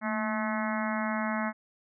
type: harmonic tone with a mistuned harmonic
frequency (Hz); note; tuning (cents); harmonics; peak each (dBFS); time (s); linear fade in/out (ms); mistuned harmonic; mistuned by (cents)
215.3; A3; -37; 1 / 3 / 4 / 5 / 6 / 7 / 8 / 9 / 10; -31 / -36 / -37 / -38 / -39 / -39 / -40 / -41 / -41; 0.01-1.53; 50; 1; +56
effects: none